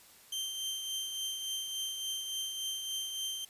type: tone with tremolo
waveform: sawtooth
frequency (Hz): 3136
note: G7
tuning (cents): 0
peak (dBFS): -30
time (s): 0.32-3.45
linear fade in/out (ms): 5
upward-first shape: triangle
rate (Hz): 3.5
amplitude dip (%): 45
effects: white hiss -58 dBFS RMS until 3.49 s + resampled to 32000 Hz